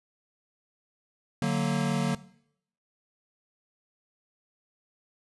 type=chord; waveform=square; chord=D augmented; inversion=none; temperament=equal with one note detuned; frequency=146.83 / 185 / 231.1 Hz; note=D3 / F#3 / A#3; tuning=0 / 0 / -15 cents; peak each=-30 dBFS; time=1.42-2.15 s; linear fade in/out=2 ms; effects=noise-tail reverb RT60 0.7 s tail -19 dB re dry + resampled to 24000 Hz